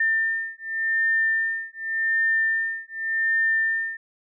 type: beating tone pair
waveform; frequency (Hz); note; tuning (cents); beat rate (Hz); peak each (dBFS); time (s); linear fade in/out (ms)
sine; 1800 / 1800.87; A6 / A6; +39 / +40; 0.87; -24; 0-3.97; 5
effects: none